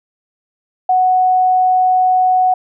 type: tone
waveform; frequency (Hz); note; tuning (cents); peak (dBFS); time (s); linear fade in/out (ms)
sine; 740; F#5; 0; -9; 0.89-2.54; 5
effects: none